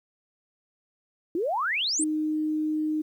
sine exponential sweep, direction up, 313.1 to 9220 Hz, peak -24 dBFS, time 1.35-2.04 s, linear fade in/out 2 ms
sine tone, 308.4 Hz, D#4, 15 cents flat, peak -24 dBFS, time 1.99-3.02 s, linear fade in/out 10 ms
effects 10-bit

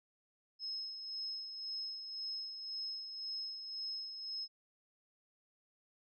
sine tone with tremolo, 5170 Hz, E8, 34 cents flat, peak -38 dBFS, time 0.59-4.48 s, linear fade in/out 50 ms, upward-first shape sine, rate 1.9 Hz, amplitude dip 50%, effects none

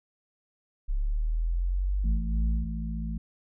sine linear sweep, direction up, 33.87 to 57.8 Hz, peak -24 dBFS, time 0.88-2.66 s, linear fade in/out 20 ms
harmonic tone, 55 Hz, A1, in tune, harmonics 1 / 3 / 4, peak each -31 / -36 / -37 dBFS, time 2.04-3.18 s, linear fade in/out 5 ms
effects none

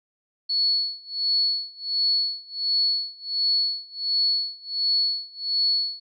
sine tone with tremolo, 4400 Hz, C#8, 14 cents flat, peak -18 dBFS, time 0.49-6 s, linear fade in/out 10 ms, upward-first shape sine, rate 1.4 Hz, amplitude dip 95%, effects none

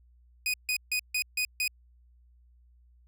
sawtooth tone bursts, 2489 Hz, D#7, in tune, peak -23 dBFS, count 6, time 0.46-1.678 s, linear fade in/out 2 ms, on 78 ms, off 150 ms, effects added 60 Hz sine -57 dBFS peak until 3.07 s

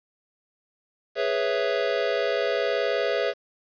square chord, C# minor seventh, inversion second, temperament equal, 415.3 / 493.9 / 554.4 / 659.3 Hz, G#4 / B4 / C#5 / E5, 0 / 0 / 0 / 0 cents, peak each -29 dBFS, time 1.15-3.34 s, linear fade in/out 50 ms, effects resampled to 11025 Hz + 8-bit

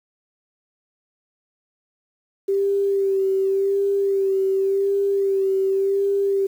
sine tone with vibrato, 391.4 Hz, G4, 3 cents flat, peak -17 dBFS, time 2.48-6.47 s, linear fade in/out 10 ms, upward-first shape sine, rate 0.89 Hz, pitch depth 29 cents each way, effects 8-bit

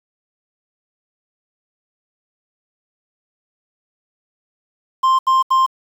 triangle tone bursts, 1050 Hz, C6, 6 cents sharp, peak -9 dBFS, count 3, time 5.03-5.664 s, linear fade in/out 10 ms, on 160 ms, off 77 ms, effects 7-bit

